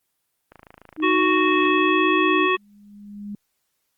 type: click train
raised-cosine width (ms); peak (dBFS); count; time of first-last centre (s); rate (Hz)
0.5; -28; 38; 0.52-1.89; 27
type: tone with vibrato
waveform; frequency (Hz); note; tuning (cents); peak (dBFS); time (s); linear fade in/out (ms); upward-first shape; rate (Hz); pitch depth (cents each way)
sine; 310; D#4; -6; -21; 0.97-2.49; 50; sine; 1.1; 22
type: harmonic tone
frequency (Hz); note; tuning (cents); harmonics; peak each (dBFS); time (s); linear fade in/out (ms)
370; F#4; 0; 1 / 3 / 5 / 7 / 9; -21 / -21 / -26 / -24 / -31; 1.02-2.57; 20
type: tone with exponential growth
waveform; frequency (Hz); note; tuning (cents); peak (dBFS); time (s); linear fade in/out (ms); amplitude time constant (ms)
sine; 204.9; G#3; -23; -28; 2.15-3.35; 2; 260
effects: white hiss -73 dBFS RMS until 3.97 s + Opus 24 kbps